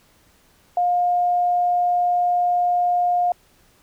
sine tone, 710 Hz, F5, 28 cents sharp, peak -16 dBFS, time 0.77-3.32 s, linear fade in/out 2 ms, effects pink hiss -57 dBFS RMS until 3.82 s

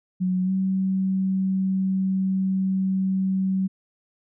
sine tone with pitch glide, 184 to 190.16 Hz, F#3 to F#3, -9 to +48 cents, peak -20 dBFS, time 0.2-3.68 s, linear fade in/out 20 ms, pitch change +57 cents, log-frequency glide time 0.44-0.51 s, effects none

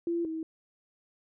sine tone pair in turn, 340 / 320.9 Hz, F4 / E4, -46 / -46 cents, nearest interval minor second, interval 100 cents, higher first, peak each -27 / -32 dBFS, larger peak first, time 0.07-0.25 / 0.25-0.43 s, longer neither, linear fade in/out 2 ms, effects none

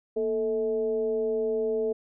sine tone with frequency modulation, 440 Hz, A4, in tune, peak -24 dBFS, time 0.16-1.93 s, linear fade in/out 10 ms, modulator 205 Hz, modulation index 0.52, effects none

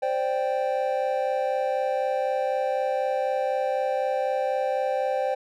triangle chord, C suspended second, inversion none, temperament equal, 523.3 / 587.3 / 784 Hz, C5 / D5 / G5, 0 / 0 / 0 cents, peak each -24 / -27 / -26 dBFS, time 0.02-5.35 s, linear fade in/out 10 ms, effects none

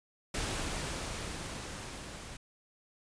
pink noise with level ramp, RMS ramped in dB -34 to -46 dBFS, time 0.34-2.37 s, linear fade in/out 5 ms, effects resampled to 22050 Hz

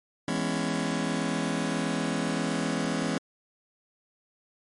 sawtooth chord, C# minor seventh, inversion first, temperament just, 166.31 / 207.9 / 249.5 / 277.2 Hz, E3 / G#3 / B3 / C#4, +16 / +2 / +18 / 0 cents, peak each -28 dBFS, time 0.28-3.18 s, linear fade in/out 2 ms, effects MP3 48 kbps

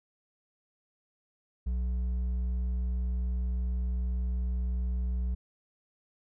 sine tone with hard clipping, 61.3 Hz, B1, 12 cents flat, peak -29 dBFS, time 1.66-5.35 s, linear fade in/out 10 ms, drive 4 dB, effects none

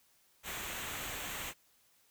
pink noise with comb filter, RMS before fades -41 dBFS, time 0.43-1.54 s, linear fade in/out 50 ms, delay 0.2 ms, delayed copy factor -0.6, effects white hiss -69 dBFS RMS until 2.1 s

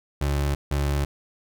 30% pulse tone pair in turn, 71.1 / 71.1 Hz, C#2 / C#2, +45 / +45 cents, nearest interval unison, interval 0 cents, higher neither, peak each -19 dBFS, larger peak neither, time 0.21-0.55 / 0.71-1.05 s, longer neither, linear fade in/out 5 ms, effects none

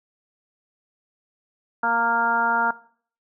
harmonic tone with a mistuned harmonic, 233.1 Hz, A#3, in tune, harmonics 1 / 2 / 3 / 4 / 5 / 6 / 7, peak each -33 / -35 / -28 / -23 / -34 / -23 / -35 dBFS, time 1.83-2.71 s, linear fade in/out 5 ms, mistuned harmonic 4, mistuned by -15 cents, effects noise-tail reverb RT60 0.5 s tail -18 dB re dry

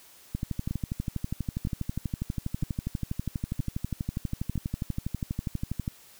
two click trains, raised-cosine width 5 ms, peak -17 / -18 dBFS, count 69 / 5, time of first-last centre 0.35-5.878 / 0.71-4.556 s, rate 12.3 / 1.04 Hz, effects white hiss -54 dBFS RMS until 6.19 s

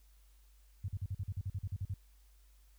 sine tone bursts, 96.1 Hz, G2, 34 cents flat, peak -34 dBFS, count 13, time 0.84-1.94 s, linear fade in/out 5 ms, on 44 ms, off 44 ms, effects added 50 Hz sine -60 dBFS peak until 2.78 s + white hiss -72 dBFS RMS until 2.78 s

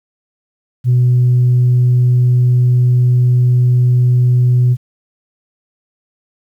sine tone, 124 Hz, B2, 7 cents sharp, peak -6 dBFS, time 0.84-4.77 s, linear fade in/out 50 ms, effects tanh soft clip ceiling -5 dBFS + 8-bit

